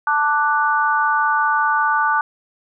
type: chord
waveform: sine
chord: D major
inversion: second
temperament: equal with one note detuned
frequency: 882.5 / 1174.7 / 1480 Hz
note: A5 / D6 / F#6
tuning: +5 / 0 / 0 cents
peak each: -19 dBFS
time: 0.07-2.21 s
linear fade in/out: 2 ms
effects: none